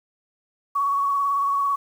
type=tone with vibrato; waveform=sine; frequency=1120 Hz; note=C#6; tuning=18 cents sharp; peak=-19 dBFS; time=0.75-1.76 s; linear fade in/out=10 ms; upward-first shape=triangle; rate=18 Hz; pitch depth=31 cents each way; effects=8-bit